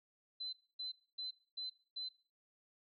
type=tone bursts; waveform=sine; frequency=4047 Hz; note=B7; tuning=42 cents sharp; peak=-40 dBFS; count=5; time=0.4-2.09 s; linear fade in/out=10 ms; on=130 ms; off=260 ms; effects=noise-tail reverb RT60 0.4 s tail -17 dB re dry